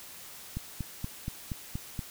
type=click train; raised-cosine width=5 ms; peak=-21 dBFS; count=7; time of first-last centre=0.57-1.992 s; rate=4.22 Hz; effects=white hiss -47 dBFS RMS until 2.1 s